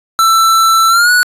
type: tone with pitch glide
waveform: square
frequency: 1332 to 1469.4 Hz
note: E6 to F#6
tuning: +18 to -12 cents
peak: -7 dBFS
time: 0.19-1.23 s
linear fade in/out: 0 ms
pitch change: +170 cents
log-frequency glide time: 0.89-1.11 s
effects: resampled to 32000 Hz